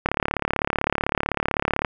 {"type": "click train", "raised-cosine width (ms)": 0.5, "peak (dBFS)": -5, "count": 65, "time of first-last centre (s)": [0.06, 1.848], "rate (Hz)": 35.8, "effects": []}